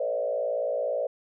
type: tone with frequency modulation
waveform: sine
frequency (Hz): 565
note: C#5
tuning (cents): +33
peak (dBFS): -25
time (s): 0-1.07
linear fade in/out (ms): 5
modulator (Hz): 57.9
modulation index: 1.4
effects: none